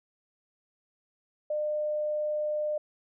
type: tone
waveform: sine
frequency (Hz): 603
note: D5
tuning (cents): +46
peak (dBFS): -27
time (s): 1.5-2.78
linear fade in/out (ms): 5
effects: none